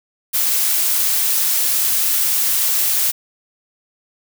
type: noise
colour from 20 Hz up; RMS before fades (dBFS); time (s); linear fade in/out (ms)
blue; -17; 0.33-3.12; 20
effects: none